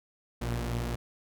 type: tone pair together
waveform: sawtooth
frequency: 57.15 / 118.6 Hz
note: A#1 / A#2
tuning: -34 / +30 cents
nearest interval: octave + minor second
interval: 1264 cents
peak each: -29 / -29 dBFS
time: 0.41-0.96 s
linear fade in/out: 10 ms
effects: none